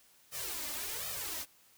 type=noise with flanger; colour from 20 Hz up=white; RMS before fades=-39 dBFS; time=0.31-1.46 s; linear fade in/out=50 ms; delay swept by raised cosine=1.6 to 3.4 ms; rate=1.3 Hz; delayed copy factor=+1; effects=white hiss -64 dBFS RMS until 1.77 s